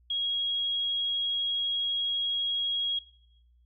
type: tone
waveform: sine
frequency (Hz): 3296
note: G#7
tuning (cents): -14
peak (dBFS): -27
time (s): 0.1-2.99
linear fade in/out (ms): 5
effects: noise-tail reverb RT60 0.9 s tail -20 dB re dry + added 60 Hz sine -59 dBFS peak until 3.65 s